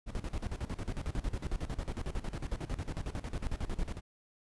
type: noise with tremolo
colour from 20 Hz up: brown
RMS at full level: -34 dBFS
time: 0.06-4.01 s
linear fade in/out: 50 ms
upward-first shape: square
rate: 11 Hz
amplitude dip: 80%
effects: resampled to 24000 Hz